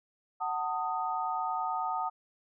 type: chord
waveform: sine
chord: D# diminished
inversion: first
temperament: just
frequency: 746.7 / 896 / 1244.5 Hz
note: F#5 / A5 / D#6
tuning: +16 / +31 / 0 cents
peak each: -34 dBFS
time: 0.4-2.1 s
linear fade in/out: 20 ms
effects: none